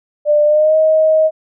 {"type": "tone with pitch glide", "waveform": "sine", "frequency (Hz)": [595, 629.3], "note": ["D5", "D#5"], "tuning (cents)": [22, 19], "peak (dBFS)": -8, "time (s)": [0.25, 1.31], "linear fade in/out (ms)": 50, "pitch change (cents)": 97, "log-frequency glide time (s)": [0.45, 0.76], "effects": []}